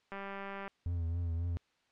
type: click train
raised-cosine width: 0.5 ms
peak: -28 dBFS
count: 111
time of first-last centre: 0.12-0.678 s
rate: 197 Hz
type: tone with vibrato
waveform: triangle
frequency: 84.7 Hz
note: E2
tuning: 48 cents sharp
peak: -30 dBFS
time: 0.86-1.57 s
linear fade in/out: 0 ms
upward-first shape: triangle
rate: 3.7 Hz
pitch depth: 59 cents each way
effects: white hiss -73 dBFS RMS until 1.91 s + low-pass 4000 Hz 12 dB/octave